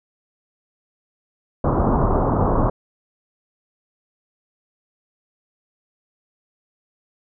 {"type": "low-pass noise", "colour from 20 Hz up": "pink", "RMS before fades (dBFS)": -18, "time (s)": [1.64, 2.7], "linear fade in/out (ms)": 5, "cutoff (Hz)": 1200, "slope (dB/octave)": 48, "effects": []}